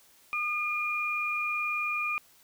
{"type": "tone pair together", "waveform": "sine", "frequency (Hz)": [1218.4, 2420], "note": ["D#6", "D#7"], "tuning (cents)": [-37, -49], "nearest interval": "octave", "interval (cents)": 1188, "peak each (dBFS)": [-33, -29], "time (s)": [0.33, 2.18], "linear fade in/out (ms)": 0, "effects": ["white hiss -60 dBFS RMS until 2.43 s"]}